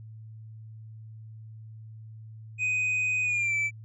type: tone with pitch glide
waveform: triangle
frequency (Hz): 2500 to 2319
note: D#7 to D7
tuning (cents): +8 to -22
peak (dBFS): -23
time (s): 2.58-3.71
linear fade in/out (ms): 50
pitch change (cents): -130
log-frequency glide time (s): 3.23-3.55
effects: added 110 Hz sine -42 dBFS peak until 3.84 s + resampled to 24000 Hz